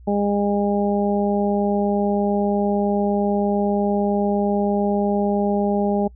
harmonic tone, 203.2 Hz, G#3, 38 cents flat, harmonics 1 / 2 / 3 / 4, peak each -20 / -23 / -25 / -26 dBFS, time 0.07-6.08 s, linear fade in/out 10 ms, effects noise-tail reverb RT60 0.1 s tail -26 dB re dry + added 60 Hz sine -41 dBFS peak until 6.15 s

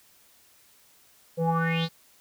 square tone with low-pass filter sweep, 164.81 Hz, E3, in tune, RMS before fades -25 dBFS, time 1.37-1.89 s, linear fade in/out 50 ms, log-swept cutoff 500 to 4600 Hz, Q 7.6, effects white hiss -59 dBFS RMS until 2.2 s

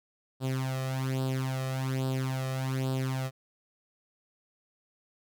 sawtooth tone with flanger, 131.6 Hz, C3, 10 cents sharp, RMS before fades -31 dBFS, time 0.4-3.31 s, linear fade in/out 50 ms, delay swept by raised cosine 0.23 to 1.63 ms, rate 1.2 Hz, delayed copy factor +0.75, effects none

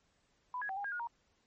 sine tone with pitch steps, 996 / 1667 / 769 / 809 / 1620 / 1438 / 939 Hz, B5 / G#6 / G5 / G#5 / G#6 / F#6 / A#5, +14 / +6 / -33 / -46 / -43 / -50 / +12 cents, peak -36 dBFS, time 0.54-1.072 s, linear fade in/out 2 ms, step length 76 ms, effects pink hiss -74 dBFS RMS until 1.46 s + MP3 32 kbps

